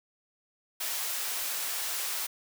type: high-pass noise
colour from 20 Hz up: white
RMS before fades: -33 dBFS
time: 0.8-2.27 s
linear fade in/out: 10 ms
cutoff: 620 Hz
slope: 12 dB/octave
effects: none